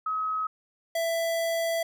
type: tone pair in turn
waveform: sine / square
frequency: 1275 / 664.2 Hz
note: D#6 / E5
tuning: +42 / +13 cents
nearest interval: major seventh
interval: 1129 cents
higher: first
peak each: -26 dBFS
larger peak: neither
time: 0.06-0.47 / 0.95-1.83 s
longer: second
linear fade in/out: 5 ms
effects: none